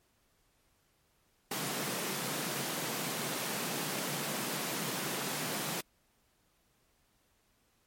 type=high-pass noise; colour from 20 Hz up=pink; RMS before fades=-36 dBFS; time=1.51-5.81 s; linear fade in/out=5 ms; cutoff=130 Hz; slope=96 dB/octave; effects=pink hiss -72 dBFS RMS until 7.86 s + MP3 64 kbps